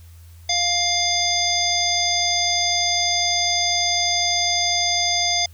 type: harmonic tone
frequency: 702 Hz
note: F5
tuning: 9 cents sharp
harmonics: 1 / 3 / 5 / 7 / 9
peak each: -25 / -26 / -24 / -22 / -25 dBFS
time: 0.49-5.46 s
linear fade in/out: 5 ms
effects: added 84 Hz sine -41 dBFS peak until 5.53 s + white hiss -55 dBFS RMS until 5.53 s